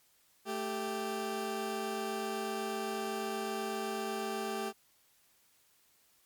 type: tone pair together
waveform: 20% pulse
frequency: 220 / 392 Hz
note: A3 / G4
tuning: 0 / 0 cents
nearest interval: minor seventh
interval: 1000 cents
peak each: -34 / -31 dBFS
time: 0.45-4.73 s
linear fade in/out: 50 ms
effects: white hiss -68 dBFS RMS until 6.25 s + MP3 96 kbps